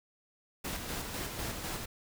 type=noise with tremolo; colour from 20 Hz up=pink; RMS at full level=-37 dBFS; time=0.64-1.86 s; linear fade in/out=10 ms; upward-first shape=square; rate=4 Hz; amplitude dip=35%; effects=none